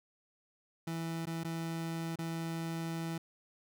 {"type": "tone with dropouts", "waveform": "30% pulse", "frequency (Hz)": 164.81, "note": "E3", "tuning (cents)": 0, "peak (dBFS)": -33, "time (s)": [0.87, 3.18], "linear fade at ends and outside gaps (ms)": 5, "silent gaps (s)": [[1.256, 1.269], [1.436, 1.446], [2.158, 2.187]], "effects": []}